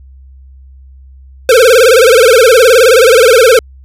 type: tone with vibrato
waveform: square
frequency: 482.9 Hz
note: B4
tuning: 39 cents flat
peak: -3 dBFS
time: 1.49-3.59 s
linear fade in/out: 2 ms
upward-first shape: sine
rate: 19 Hz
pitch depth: 170 cents each way
effects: added 66 Hz sine -33 dBFS peak until 3.84 s + resampled to 32000 Hz